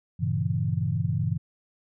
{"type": "chord", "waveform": "sine", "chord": "G diminished seventh", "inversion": "none", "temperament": "equal with one note detuned", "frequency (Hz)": [98, 116.54, 138.59, 164.15], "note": ["G2", "Bb2", "Db3", "Fb3"], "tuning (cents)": [0, 0, 0, -7], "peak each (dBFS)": -29, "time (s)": [0.19, 1.38], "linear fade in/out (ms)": 20, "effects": []}